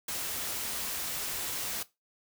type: noise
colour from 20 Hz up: white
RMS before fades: -35 dBFS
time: 0.08-1.83 s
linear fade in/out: 5 ms
effects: noise-tail reverb RT60 0.2 s tail -17 dB re dry